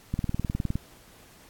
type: click train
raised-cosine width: 5 ms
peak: -15 dBFS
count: 13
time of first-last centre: 0.14-0.755 s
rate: 19.5 Hz
effects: pink hiss -54 dBFS RMS until 1.49 s + AAC 64 kbps